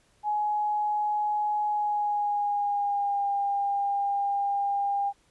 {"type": "tone with pitch glide", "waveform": "sine", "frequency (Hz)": [839, 803], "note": ["G#5", "G5"], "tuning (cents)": [17, 41], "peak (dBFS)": -24, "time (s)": [0.23, 5.13], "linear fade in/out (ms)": 50, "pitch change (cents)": -76, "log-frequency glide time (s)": [1.66, 3.28], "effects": ["pink hiss -65 dBFS RMS until 5.3 s", "resampled to 24000 Hz"]}